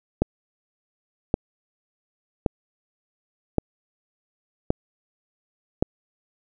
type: click train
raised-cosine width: 2 ms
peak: -5 dBFS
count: 6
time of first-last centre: 0.22-5.825 s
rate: 0.892 Hz
effects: none